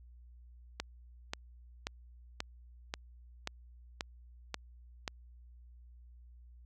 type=click train; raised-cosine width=0.2 ms; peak=-18 dBFS; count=9; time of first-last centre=0.8-5.078 s; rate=1.87 Hz; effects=added 60 Hz sine -53 dBFS peak until 6.65 s